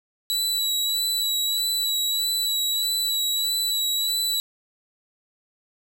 sawtooth tone with vibrato, 3928 Hz, B7, 10 cents flat, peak -19 dBFS, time 0.3-4.4 s, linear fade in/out 0 ms, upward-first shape sine, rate 1.6 Hz, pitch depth 24 cents each way, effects none

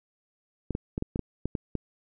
clicks, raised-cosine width 3 ms, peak -16 dBFS, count 9, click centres 0.707 / 0.751 / 0.979 / 1.024 / 1.159 / 1.193 / 1.456 / 1.552 / 1.753 s, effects none

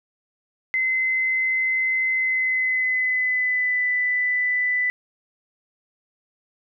sine tone with pitch glide, 2053 to 1991.1 Hz, C7 to B6, -33 to +14 cents, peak -19 dBFS, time 0.74-4.9 s, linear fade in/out 0 ms, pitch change -53 cents, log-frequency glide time 2.13-3.87 s, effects none

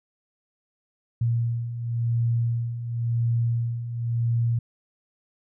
sine beating tone pair, 116.54 / 117.48 Hz, A#2 / A#2, 0 / +14 cents, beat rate 0.94 Hz, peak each -29 / -23 dBFS, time 1.21-4.59 s, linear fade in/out 5 ms, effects none

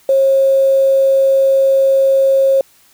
sine tone with quantisation, 540 Hz, C#5, 45 cents flat, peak -8 dBFS, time 0.09-2.61 s, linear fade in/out 2 ms, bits 6, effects white hiss -50 dBFS RMS until 2.93 s

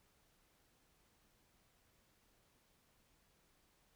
silence, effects pink hiss -74 dBFS RMS until 3.95 s

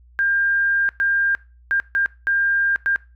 sine tone bursts at uneven times, 1600 Hz, G6, 35 cents sharp, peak -16 dBFS, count 6, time 0.19-0.89 / 1-1.35 / 1.71-1.8 / 1.95-2.06 / 2.27-2.76 / 2.86-2.96 s, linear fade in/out 0 ms, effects noise-tail reverb RT60 0.3 s tail -20 dB re dry + added 60 Hz sine -47 dBFS peak until 3.15 s

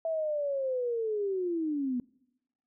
sine linear sweep, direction down, 659 to 239.6 Hz, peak -28 dBFS, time 0.05-2 s, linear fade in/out 2 ms, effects noise-tail reverb RT60 0.9 s tail -25 dB re dry

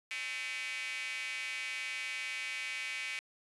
square tone with high-pass filter, 119.7 Hz, A#2, 46 cents sharp, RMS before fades -39 dBFS, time 0.11-3.19 s, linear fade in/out 0 ms, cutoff 2300 Hz, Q 5.4, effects resampled to 24000 Hz

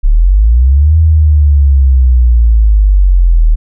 sine linear two-way sweep, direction up then down, 33 to 81 to 38.36 Hz, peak -3 dBFS, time 0.03-3.56 s, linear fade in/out 20 ms, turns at 0.98 s, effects none

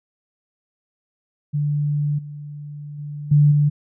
sine tone with level steps, 146.83 Hz, D3, in tune, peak -18 / -31 / -28 / -10 / -13 dBFS, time 1.53-3.7 s, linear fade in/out 20 ms, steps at 2.18 / 2.98 / 3.31 / 3.51 s, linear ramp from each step 10 ms, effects none

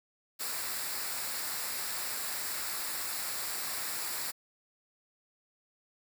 white noise with comb filter, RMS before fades -36 dBFS, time 0.39-4.32 s, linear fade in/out 20 ms, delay 0.32 ms, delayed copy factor -0.55, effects none

